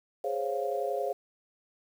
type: chord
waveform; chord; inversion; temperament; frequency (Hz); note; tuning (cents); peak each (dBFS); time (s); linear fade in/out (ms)
sine; Db major seventh; second; equal; 415.3 / 523.3 / 554.4 / 698.5; Ab4 / C5 / Db5 / F5; 0 / 0 / 0 / 0; -34; 0.24-1.13; 5
effects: 9-bit